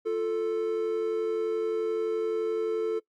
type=tone pair together; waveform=triangle; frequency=349.4 / 441 Hz; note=F4 / A4; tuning=+1 / +4 cents; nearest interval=major third; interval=403 cents; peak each=-31 / -24 dBFS; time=0.05-3 s; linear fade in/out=20 ms; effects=noise-tail reverb RT60 0.1 s tail -21 dB re dry + Opus 48 kbps